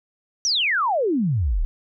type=exponential sweep; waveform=sine; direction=down; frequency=6060 to 32.44 Hz; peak=-18 dBFS; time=0.45-1.65 s; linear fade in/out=0 ms; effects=none